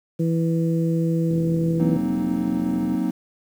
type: harmonic tone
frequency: 164.81 Hz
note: E3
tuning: in tune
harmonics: 1 / 2 / 3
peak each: -19 / -25 / -29 dBFS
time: 0.19-1.97 s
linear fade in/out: 10 ms
type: click train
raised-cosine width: 3 ms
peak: -20 dBFS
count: 71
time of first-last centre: 1.31-2.946 s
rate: 42.8 Hz
type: chord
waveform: triangle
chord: C half-diminished seventh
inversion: second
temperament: equal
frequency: 185 / 233.1 / 261.6 / 311.1 Hz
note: Gb3 / Bb3 / C4 / Eb4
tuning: 0 / 0 / 0 / 0 cents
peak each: -24 dBFS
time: 1.79-3.11 s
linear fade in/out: 10 ms
effects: high-pass 100 Hz 12 dB/octave + 8-bit